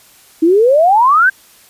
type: exponential sweep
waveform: sine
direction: up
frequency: 311.1 to 1608 Hz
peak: -6 dBFS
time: 0.42-1.3 s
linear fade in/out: 10 ms
effects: white hiss -45 dBFS RMS until 1.69 s + resampled to 32000 Hz